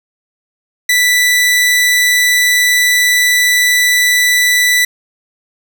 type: tone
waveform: sawtooth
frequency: 1975.5 Hz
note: B6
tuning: in tune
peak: -5 dBFS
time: 0.89-4.85 s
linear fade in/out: 5 ms
effects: none